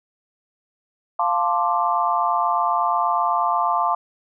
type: chord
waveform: sine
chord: D minor seventh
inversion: first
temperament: equal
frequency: 698.5 / 880 / 1046.5 / 1174.7 Hz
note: F5 / A5 / C6 / D6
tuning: 0 / 0 / 0 / 0 cents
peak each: -23 dBFS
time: 1.19-3.95 s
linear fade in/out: 5 ms
effects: none